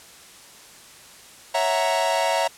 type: chord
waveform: 45% pulse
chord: F# dominant seventh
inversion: second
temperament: equal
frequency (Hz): 554.4 / 659.3 / 740 / 932.3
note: C#5 / E5 / F#5 / A#5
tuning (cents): 0 / 0 / 0 / 0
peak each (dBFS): -27 / -24 / -28 / -24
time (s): 1.54-2.48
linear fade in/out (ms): 10
effects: white hiss -46 dBFS RMS until 2.57 s + low-pass 10000 Hz 12 dB/octave